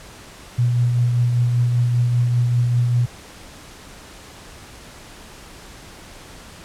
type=tone with tremolo; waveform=sine; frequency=121.1 Hz; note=B2; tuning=34 cents flat; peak=-13 dBFS; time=0.58-3.06 s; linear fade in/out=10 ms; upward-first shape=triangle; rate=5.1 Hz; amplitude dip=35%; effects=pink hiss -41 dBFS RMS until 6.64 s + low-pass 10000 Hz 12 dB/octave